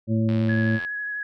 harmonic tone, 111.3 Hz, A2, 20 cents sharp, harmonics 1 / 2 / 3 / 5, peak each -22 / -22 / -30 / -33 dBFS, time 0.07-0.8 s, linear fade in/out 50 ms
click train, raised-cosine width 0.3 ms, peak -22 dBFS, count 50, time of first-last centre 0.29-0.849 s, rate 87.7 Hz
sine tone with vibrato, 1678 Hz, G#6, 17 cents sharp, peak -27 dBFS, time 0.49-1.23 s, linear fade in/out 2 ms, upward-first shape sine, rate 12 Hz, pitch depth 15 cents each way
effects none

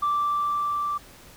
sine tone with level ramp, 1171 Hz, D6, 5 cents flat, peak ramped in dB -19 to -24 dBFS, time 0.02-0.98 s, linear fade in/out 10 ms, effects tanh soft clip ceiling -18 dBFS + pink hiss -49 dBFS RMS until 1.36 s

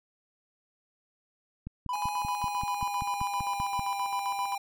click train, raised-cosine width 5 ms, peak -25 dBFS, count 12, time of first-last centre 1.67-3.794 s, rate 5.18 Hz
triangle tone with tremolo, 994 Hz, B5, 11 cents sharp, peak -27 dBFS, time 1.89-4.55 s, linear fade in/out 2 ms, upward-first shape square, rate 7.6 Hz, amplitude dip 70%
square tone with pitch glide, 830.6 to 798.1 Hz, G#5 to G5, 0 to +31 cents, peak -33 dBFS, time 1.93-4.58 s, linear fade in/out 5 ms, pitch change -69 cents, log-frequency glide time 2.13-3.89 s
effects none

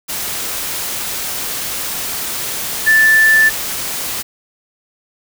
sine tone in noise, 1760 Hz, A6, in tune, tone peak -7 dBFS, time 2.86-3.5 s, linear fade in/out 20 ms, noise white, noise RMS -22 dBFS, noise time 0.08-4.23 s, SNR +12 dB, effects none

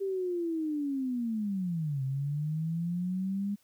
sine linear two-way sweep, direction down then up, 396.2 to 131.4 to 204.7 Hz, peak -29 dBFS, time 0-3.56 s, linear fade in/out 20 ms, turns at 2.03 s, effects white hiss -68 dBFS RMS until 3.63 s

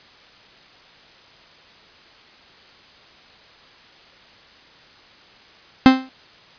45% pulse tone with exponential decay, 261.7 Hz, C4, in tune, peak -3 dBFS, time 5.86-6.09 s, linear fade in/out 0 ms, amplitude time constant 48 ms, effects white hiss -48 dBFS RMS until 6.58 s + resampled to 11025 Hz

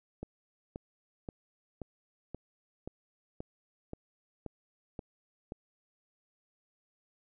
click train, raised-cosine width 2 ms, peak -26 dBFS, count 11, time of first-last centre 0.23-5.521 s, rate 1.89 Hz, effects none

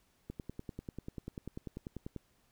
click train, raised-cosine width 3 ms, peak -28 dBFS, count 20, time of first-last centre 0.3-2.163 s, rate 10.2 Hz, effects pink hiss -72 dBFS RMS until 2.51 s

